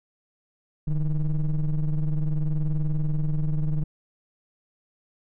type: ring-modulated tone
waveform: triangle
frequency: 80.5 Hz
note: E2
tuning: 41 cents flat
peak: -16 dBFS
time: 0.87-3.84 s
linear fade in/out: 10 ms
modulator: 70.2 Hz
effects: none